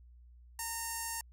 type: tone with notch filter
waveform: 5% pulse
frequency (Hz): 917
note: A#5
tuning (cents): -29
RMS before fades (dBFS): -39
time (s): 0.59-1.21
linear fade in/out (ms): 2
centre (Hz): 3500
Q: 0.71
effects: added 60 Hz sine -54 dBFS peak until 1.32 s